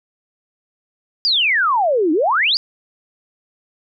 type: exponential two-way sweep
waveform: sine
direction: down then up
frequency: 5000 to 293.7 to 5000 Hz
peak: -13 dBFS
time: 1.25-2.57 s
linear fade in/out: 0 ms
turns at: 2.12 s
effects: none